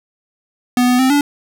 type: tone with pitch steps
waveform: square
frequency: 247.2 / 248.6 / 260.7 / 288 Hz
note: B3 / B3 / C4 / D4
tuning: +2 / +12 / -6 / -34 cents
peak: -11 dBFS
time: 0.77-1.21 s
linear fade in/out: 2 ms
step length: 110 ms
effects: none